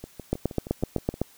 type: two click trains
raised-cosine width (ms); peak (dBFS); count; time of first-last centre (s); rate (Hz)
2; -10 / -23; 8 / 8; 0.33-1.216 / 0.04-1.141; 7.9 / 6.36
effects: white hiss -55 dBFS RMS until 1.37 s